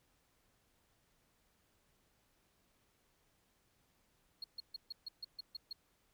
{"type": "tone bursts", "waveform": "triangle", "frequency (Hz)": 4302, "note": "C8", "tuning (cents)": 47, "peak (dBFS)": -38, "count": 9, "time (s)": [4.42, 5.729], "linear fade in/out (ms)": 5, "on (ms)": 21, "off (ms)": 140, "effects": ["tanh soft clip ceiling -38 dBFS", "pink hiss -75 dBFS RMS until 6.13 s"]}